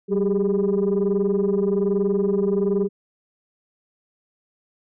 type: tone cluster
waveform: sine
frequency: 192.2 / 391.4 / 412.6 Hz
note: G3 / G4 / G#4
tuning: -34 / -3 / -11 cents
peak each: -21 dBFS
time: 0.08-2.89 s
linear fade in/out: 50 ms
effects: tanh soft clip ceiling -13 dBFS